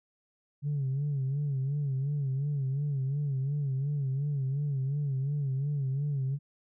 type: tone with vibrato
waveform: sine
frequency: 139.3 Hz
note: C#3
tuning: 9 cents sharp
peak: -26 dBFS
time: 0.62-6.39 s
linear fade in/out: 50 ms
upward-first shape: sine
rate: 2.8 Hz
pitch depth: 98 cents each way
effects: tanh soft clip ceiling -25 dBFS